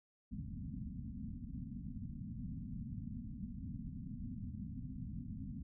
white low-pass noise, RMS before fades -45 dBFS, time 0.31-5.63 s, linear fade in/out 10 ms, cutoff 260 Hz, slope 96 dB/octave, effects none

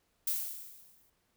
violet noise with exponential decay, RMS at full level -30 dBFS, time 0.27-1.1 s, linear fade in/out 5 ms, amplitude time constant 180 ms, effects pink hiss -75 dBFS RMS until 1.36 s

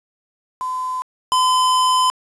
sine / square tone pair in turn, 1019 / 1019 Hz, C6 / C6, -46 / -46 cents, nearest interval unison, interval 0 cents, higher neither, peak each -21 / -14 dBFS, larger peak second, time 0.61-1.02 / 1.32-2.1 s, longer second, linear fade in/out 0 ms, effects resampled to 24000 Hz + 7-bit

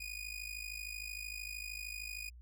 sawtooth tone with amplitude modulation, 2468 Hz, D#7, 15 cents flat, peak -35 dBFS, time 0-2.3 s, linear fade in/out 10 ms, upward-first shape sine, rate 53.1 Hz, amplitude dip 80%, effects added 60 Hz sine -51 dBFS peak until 2.41 s

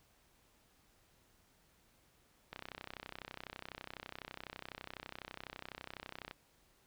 click train, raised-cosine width 0.3 ms, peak -28 dBFS, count 122, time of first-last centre 2.53-6.311 s, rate 32 Hz, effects pink hiss -70 dBFS RMS until 6.86 s

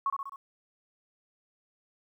sine tone with echo, 1103 Hz, C#6, 9 cents flat, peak -25 dBFS, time 0.06-0.1 s, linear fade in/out 2 ms, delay 65 ms, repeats 4, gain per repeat -4 dB, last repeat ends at 0.36 s, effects 11-bit

